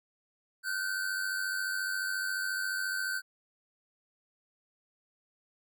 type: tone pair together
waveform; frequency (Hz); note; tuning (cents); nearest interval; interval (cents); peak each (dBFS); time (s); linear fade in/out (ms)
square; 1443.7 / 1538; F#6 / G6; -43 / -33; minor second; 110; -38 / -33; 0.63-3.22; 50
effects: none